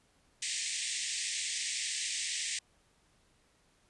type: band-pass noise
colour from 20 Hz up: white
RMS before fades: -36 dBFS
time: 0.42-2.59 s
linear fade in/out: 5 ms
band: 1800 to 8900 Hz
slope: 96 dB/octave
effects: pink hiss -69 dBFS RMS until 3.89 s + resampled to 24000 Hz